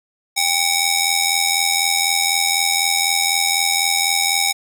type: ring-modulated tone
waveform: 10% pulse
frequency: 1508 Hz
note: F#6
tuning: 32 cents sharp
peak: -4 dBFS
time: 0.36-4.53 s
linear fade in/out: 20 ms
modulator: 712 Hz
effects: none